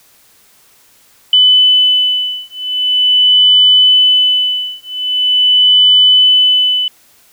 sine beating tone pair, 3000 / 3000.43 Hz, F#7 / F#7, +23 / +24 cents, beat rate 0.43 Hz, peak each -10 / -10 dBFS, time 1.33-6.88 s, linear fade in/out 2 ms, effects white hiss -48 dBFS RMS until 7.32 s

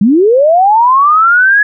sine linear sweep, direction up, 185.1 to 1700 Hz, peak -4 dBFS, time 0.01-1.63 s, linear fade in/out 5 ms, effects none

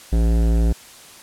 sine tone with hard clipping, 56.4 Hz, A1, 44 cents sharp, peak -16 dBFS, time 0.12-0.73 s, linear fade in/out 10 ms, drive 16 dB, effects white hiss -43 dBFS RMS until 1.22 s + low-pass 11000 Hz 12 dB/octave

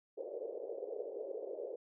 white band-pass noise, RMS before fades -43 dBFS, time 0.17-1.76 s, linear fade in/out 10 ms, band 400 to 550 Hz, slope 48 dB/octave, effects none

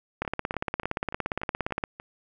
two click trains, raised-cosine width 0.5 ms, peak -24 / -12 dBFS, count 7 / 29, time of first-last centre 0.25-1.999 / 0.22-1.838 s, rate 3.43 / 17.3 Hz, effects none

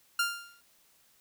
sawtooth tone with exponential decay, 1396.9 Hz, F6, in tune, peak -20 dBFS, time 0.19-0.61 s, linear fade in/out 5 ms, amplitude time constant 91 ms, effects white hiss -65 dBFS RMS until 1.2 s

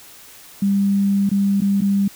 sine tone with dropouts, 198.7 Hz, G3, 24 cents sharp, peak -14 dBFS, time 0.62-2.08 s, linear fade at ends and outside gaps 5 ms, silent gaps 1.293-1.314 / 1.606-1.618 / 1.808-1.818 s, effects white hiss -43 dBFS RMS until 2.15 s

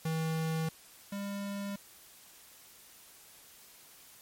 square tone pair in turn, 160.6 / 200.4 Hz, E3 / G3, -45 / +38 cents, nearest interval major third, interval 383 cents, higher second, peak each -31 / -36 dBFS, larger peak first, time 0.05-0.69 / 1.12-1.76 s, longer neither, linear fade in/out 5 ms, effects white hiss -56 dBFS RMS until 4.21 s + MP3 64 kbps

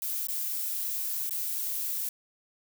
violet noise with dropouts, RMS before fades -32 dBFS, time 0.02-2.09 s, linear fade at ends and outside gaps 2 ms, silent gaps 0.271-0.285 / 1.295-1.308 s, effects none

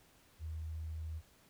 sine tone, 79.5 Hz, D#2, 38 cents sharp, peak -39 dBFS, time 0.39-1.22 s, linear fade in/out 50 ms, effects pink hiss -66 dBFS RMS until 1.49 s

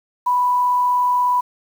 sine tone with frequency modulation, 987.8 Hz, B5, in tune, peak -14 dBFS, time 0.26-1.41 s, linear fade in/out 10 ms, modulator 36.6 Hz, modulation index 0.21, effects 7-bit

